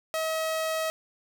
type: tone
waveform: sawtooth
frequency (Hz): 639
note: D#5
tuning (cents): +46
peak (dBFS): -23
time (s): 0.14-0.9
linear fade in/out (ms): 0
effects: none